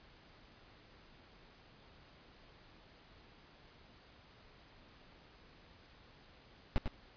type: noise with echo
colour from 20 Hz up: brown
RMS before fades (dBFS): -28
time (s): 6.76-6.78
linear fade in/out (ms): 0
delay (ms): 98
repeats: 1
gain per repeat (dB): -6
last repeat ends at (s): 6.878
effects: pink hiss -61 dBFS RMS until 7.16 s + resampled to 11025 Hz